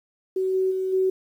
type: tone with level steps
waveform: sine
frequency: 376.9 Hz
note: F#4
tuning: 32 cents sharp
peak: -21 / -19 / -23 / -18 dBFS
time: 0.36-1.1 s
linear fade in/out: 5 ms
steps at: 0.53 / 0.7 / 0.92 s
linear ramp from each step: 20 ms
effects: 9-bit